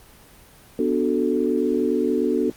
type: chord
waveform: sine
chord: B minor seventh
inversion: none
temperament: equal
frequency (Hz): 246.9 / 293.7 / 370 / 440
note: B3 / D4 / F#4 / A4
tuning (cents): 0 / 0 / 0 / 0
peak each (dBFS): -24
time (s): 0.79-2.5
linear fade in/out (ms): 2
effects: pink hiss -49 dBFS RMS until 2.56 s + Opus 24 kbps